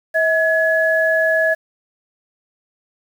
sine tone pair together, 643 / 1693.5 Hz, E5 / G#6, -43 / +33 cents, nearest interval octave + perfect fourth, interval 1676 cents, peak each -16 dBFS, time 0.14-1.55 s, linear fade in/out 20 ms, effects 7-bit

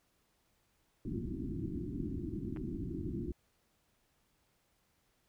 white low-pass noise, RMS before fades -39 dBFS, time 1.05-3.32 s, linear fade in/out 2 ms, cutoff 360 Hz, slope 96 dB/octave
clicks, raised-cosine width 0.5 ms, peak -37 dBFS, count 2, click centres 2.563 / 2.571 s
effects pink hiss -75 dBFS RMS until 5.28 s

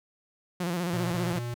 sawtooth tone with vibrato, 174.61 Hz, F3, in tune, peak -24 dBFS, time 0.6-1.39 s, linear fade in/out 5 ms, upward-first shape square, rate 15 Hz, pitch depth 57 cents each way
square tone bursts, 120 Hz, B2, 49 cents flat, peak -32 dBFS, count 3, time 0.93-1.542 s, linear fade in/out 5 ms, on 190 ms, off 21 ms
effects none

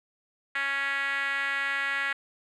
5% pulse tone with band-pass filter, 277.2 Hz, C#4, in tune, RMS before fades -29 dBFS, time 0.55-2.13 s, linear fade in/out 5 ms, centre 1800 Hz, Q 3.3, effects none

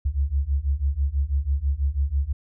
sine beating tone pair, 66.8 / 72.9 Hz, C2 / D2, +36 / -12 cents, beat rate 6.1 Hz, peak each -24 / -23 dBFS, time 0.05-2.33 s, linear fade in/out 10 ms, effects none

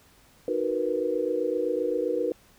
sine chord, B major seventh, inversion first, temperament equal, 311.1 / 370 / 466.2 / 493.9 Hz, D#4 / F#4 / A#4 / B4, 0 / 0 / 0 / 0 cents, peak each -32 / -31 / -29 / -28 dBFS, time 0.48-2.32 s, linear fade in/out 2 ms, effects pink hiss -58 dBFS RMS until 2.58 s

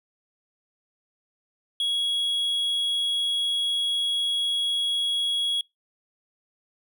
triangle tone, 3328 Hz, G#7, 3 cents sharp, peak -21 dBFS, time 1.8-5.61 s, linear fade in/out 2 ms, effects noise-tail reverb RT60 0.2 s tail -26 dB re dry

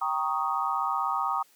sine chord, Eb dominant seventh, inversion first, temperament equal, 784 / 932.3 / 1108.7 / 1244.5 Hz, G5 / Bb5 / Db6 / Eb6, 0 / 0 / 0 / 0 cents, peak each -32 / -31 / -32 / -29 dBFS, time 0.01-1.43 s, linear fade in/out 10 ms, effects white hiss -61 dBFS RMS until 1.55 s + high-pass 200 Hz 12 dB/octave

